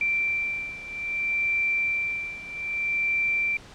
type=beating tone pair; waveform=sine; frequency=2349 / 2349.62 Hz; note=D7 / D7; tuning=0 / 0 cents; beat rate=0.62 Hz; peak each=-26 / -29 dBFS; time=0.01-3.57 s; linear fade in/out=2 ms; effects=pink hiss -47 dBFS RMS until 3.74 s + low-pass 6000 Hz 12 dB/octave